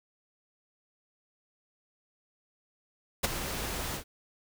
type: noise with ADSR envelope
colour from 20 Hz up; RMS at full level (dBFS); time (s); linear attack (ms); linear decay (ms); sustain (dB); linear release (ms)
pink; -23; 3.23-4.04; 14; 18; -12; 95
effects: none